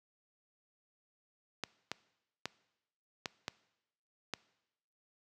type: clicks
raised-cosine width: 0.2 ms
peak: -18 dBFS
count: 6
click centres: 1.637 / 1.916 / 2.456 / 3.258 / 3.481 / 4.337 s
effects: noise-tail reverb RT60 0.9 s tail -21 dB re dry + high-pass 100 Hz 12 dB/octave

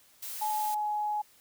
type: noise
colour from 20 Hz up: blue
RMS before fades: -39 dBFS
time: 0.22-0.75 s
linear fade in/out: 10 ms
type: tone with pitch glide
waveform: sine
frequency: 853 to 840.3 Hz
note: G#5 to G#5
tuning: +46 to +20 cents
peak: -28 dBFS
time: 0.41-1.22 s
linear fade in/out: 10 ms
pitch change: -26 cents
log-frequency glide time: 0.53-0.88 s
effects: white hiss -61 dBFS RMS until 1.4 s

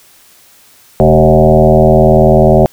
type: tone with frequency modulation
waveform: sine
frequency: 380.2 Hz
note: F#4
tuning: 47 cents sharp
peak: -3 dBFS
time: 1-2.66 s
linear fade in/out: 0 ms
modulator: 80.2 Hz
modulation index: 4
effects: white hiss -44 dBFS RMS until 2.72 s

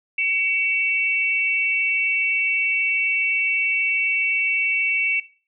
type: tone pair together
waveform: sine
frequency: 2256 / 2683 Hz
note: C#7 / E7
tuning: +30 / +30 cents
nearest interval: minor third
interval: 300 cents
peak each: -22 dBFS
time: 0.18-5.2 s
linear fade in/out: 5 ms
effects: noise-tail reverb RT60 0.4 s tail -18 dB re dry

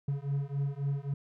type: beating tone pair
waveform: triangle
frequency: 138.59 / 142.29 Hz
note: C#3 / C#3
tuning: 0 / +46 cents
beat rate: 3.7 Hz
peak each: -31 dBFS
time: 0.08-1.14 s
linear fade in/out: 5 ms
effects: none

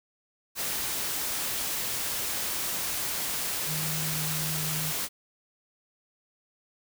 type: tone in noise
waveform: sine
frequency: 155.56 Hz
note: D#3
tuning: in tune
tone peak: -33 dBFS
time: 3.66-4.94 s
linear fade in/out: 50 ms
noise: white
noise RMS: -31 dBFS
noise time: 0.55-5.09 s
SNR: -5 dB
effects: none

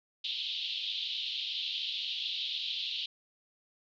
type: band-pass noise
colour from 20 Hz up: white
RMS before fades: -36 dBFS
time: 0.24-3.06 s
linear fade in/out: 5 ms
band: 3000 to 3900 Hz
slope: 48 dB/octave
effects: none

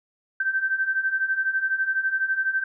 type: beating tone pair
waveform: sine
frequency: 1546 / 1558 Hz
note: G6 / G6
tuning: -24 / -11 cents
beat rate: 12 Hz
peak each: -27 / -23 dBFS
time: 0.4-2.64 s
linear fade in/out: 5 ms
effects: none

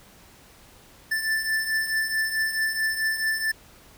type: beating tone pair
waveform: square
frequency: 1760 / 1764.6 Hz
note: A6 / A6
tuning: 0 / +5 cents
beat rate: 4.6 Hz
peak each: -31 / -25 dBFS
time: 1.11-3.52 s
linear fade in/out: 10 ms
effects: pink hiss -52 dBFS RMS until 3.97 s

